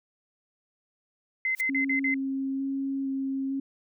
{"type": "tone bursts", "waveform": "sine", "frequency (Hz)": 2061, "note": "C7", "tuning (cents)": -27, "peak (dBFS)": -24, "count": 5, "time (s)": [1.45, 2.142], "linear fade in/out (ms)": 2, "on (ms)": 100, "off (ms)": 48}
{"type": "noise with exponential growth", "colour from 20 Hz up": "blue", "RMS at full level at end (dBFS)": -33, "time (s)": [1.53, 1.61], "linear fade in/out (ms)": 5, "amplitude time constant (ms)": 17}
{"type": "tone with vibrato", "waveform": "sine", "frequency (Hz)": 270.8, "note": "C#4", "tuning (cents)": -40, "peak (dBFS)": -27, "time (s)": [1.69, 3.6], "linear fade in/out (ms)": 5, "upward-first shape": "square", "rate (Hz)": 1.1, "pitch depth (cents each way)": 9}
{"effects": []}